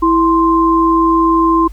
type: tone pair together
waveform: sine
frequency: 329.6 / 1046.5 Hz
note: E4 / C6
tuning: 0 / 0 cents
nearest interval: octave + minor sixth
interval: 2000 cents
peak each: -11 dBFS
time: 0.02-1.68 s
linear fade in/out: 10 ms
effects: added 50 Hz sine -27 dBFS peak until 1.72 s + pink hiss -49 dBFS RMS until 1.72 s